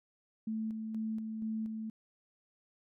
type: tone with tremolo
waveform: sine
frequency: 220 Hz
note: A3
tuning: in tune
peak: -33 dBFS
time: 0.47-1.9 s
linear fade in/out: 5 ms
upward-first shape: square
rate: 2.1 Hz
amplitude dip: 35%
effects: none